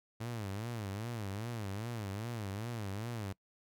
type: tone with vibrato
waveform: sawtooth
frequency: 107.9 Hz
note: A2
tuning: 33 cents flat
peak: -34 dBFS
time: 0.2-3.33 s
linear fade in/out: 10 ms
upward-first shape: sine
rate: 2.5 Hz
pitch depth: 190 cents each way
effects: noise-tail reverb RT60 0.1 s tail -23 dB re dry